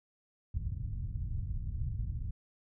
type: low-pass noise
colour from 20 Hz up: white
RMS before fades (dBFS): -36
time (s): 0.54-2.31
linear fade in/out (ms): 5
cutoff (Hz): 110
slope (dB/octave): 24
effects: none